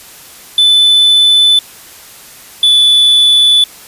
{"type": "tone pair in turn", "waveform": "triangle", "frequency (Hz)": [3505, 3471], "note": ["A7", "A7"], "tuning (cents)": [-7, -24], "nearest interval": "unison", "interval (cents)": 17, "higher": "first", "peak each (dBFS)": -3, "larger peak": "neither", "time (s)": [[0.58, 1.59], [2.63, 3.64]], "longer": "neither", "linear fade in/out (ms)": 2, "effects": ["white hiss -35 dBFS RMS until 3.87 s", "resampled to 32000 Hz"]}